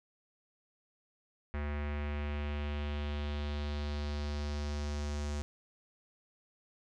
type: tone with low-pass filter sweep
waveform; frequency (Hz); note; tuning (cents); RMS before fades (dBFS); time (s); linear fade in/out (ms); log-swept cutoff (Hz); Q
square; 73.42; D2; 0; -36; 1.54-5.42; 0; 2000 to 6900; 2.2
effects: none